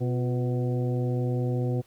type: harmonic tone with a mistuned harmonic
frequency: 124.7 Hz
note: B2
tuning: 17 cents sharp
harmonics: 1 / 2 / 3 / 4 / 5 / 6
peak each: -25 / -33 / -34 / -35 / -46 / -43 dBFS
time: 0-1.82 s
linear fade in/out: 20 ms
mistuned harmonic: 3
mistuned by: -64 cents
effects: pink hiss -61 dBFS RMS until 1.86 s